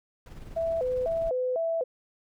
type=noise with tremolo; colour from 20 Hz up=brown; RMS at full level=-40 dBFS; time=0.26-1.3 s; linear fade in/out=2 ms; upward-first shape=triangle; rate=20 Hz; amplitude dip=60%
type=tone with vibrato; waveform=sine; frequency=578 Hz; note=D5; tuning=28 cents flat; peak=-25 dBFS; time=0.56-1.84 s; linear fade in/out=10 ms; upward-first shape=square; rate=2 Hz; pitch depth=230 cents each way
effects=none